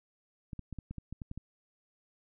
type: clicks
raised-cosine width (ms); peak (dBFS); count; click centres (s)
5; -28; 10; 0.532 / 0.593 / 0.727 / 0.787 / 0.91 / 0.983 / 1.126 / 1.218 / 1.314 / 1.376
effects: none